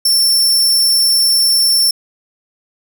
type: tone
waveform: sawtooth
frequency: 5410 Hz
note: E8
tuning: 44 cents sharp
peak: -7 dBFS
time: 0.05-1.91 s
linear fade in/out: 5 ms
effects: none